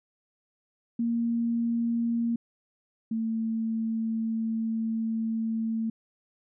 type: tone pair in turn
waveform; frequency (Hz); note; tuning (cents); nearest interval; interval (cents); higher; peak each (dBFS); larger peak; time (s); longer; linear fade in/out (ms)
sine; 233.1 / 224.3; A#3 / A3; 0 / +34; minor second; 66; first; -24 / -26; first; 0.99-2.36 / 3.11-5.9; second; 5
effects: none